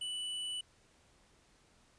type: tone with hard clipping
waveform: sine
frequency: 2970 Hz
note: F#7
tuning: 6 cents sharp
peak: -38 dBFS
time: 0.01-0.61 s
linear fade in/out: 5 ms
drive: 15 dB
effects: pink hiss -67 dBFS RMS until 1.98 s + resampled to 22050 Hz